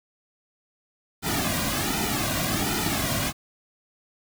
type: noise with flanger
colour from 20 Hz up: pink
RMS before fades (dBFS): -26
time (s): 1.22-3.33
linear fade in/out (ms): 50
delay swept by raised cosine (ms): 1.8 to 2.32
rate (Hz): 1.3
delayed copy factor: -0.8
effects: none